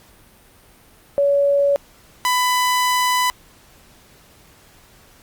sine / sawtooth tone pair in turn, 565 / 998 Hz, C#5 / B5, +33 / +18 cents, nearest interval minor seventh, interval 985 cents, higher second, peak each -13 / -12 dBFS, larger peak second, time 1.18-1.76 / 2.25-3.3 s, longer second, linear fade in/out 0 ms, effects pink hiss -50 dBFS RMS until 5.22 s + Opus 48 kbps

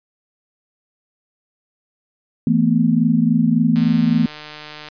sine chord, E suspended fourth, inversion none, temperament equal with one note detuned, 164.81 / 223.3 / 246.9 Hz, E3 / A3 / B3, 0 / +26 / 0 cents, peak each -18 / -16 / -17 dBFS, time 2.47-4.26 s, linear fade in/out 2 ms
click train, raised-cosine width 0.2 ms, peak -17 dBFS, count 171, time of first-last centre 3.76-4.886 s, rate 151 Hz
effects resampled to 11025 Hz

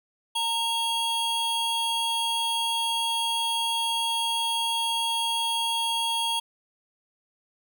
square tone pair together, 918 / 3301 Hz, A#5 / G#7, -27 / -11 cents, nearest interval octave + minor seventh, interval 2216 cents, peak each -29 / -27 dBFS, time 0.35-6.4 s, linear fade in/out 10 ms, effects none

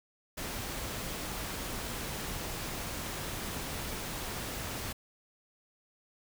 pink noise, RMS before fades -38 dBFS, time 0.37-4.93 s, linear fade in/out 10 ms, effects none

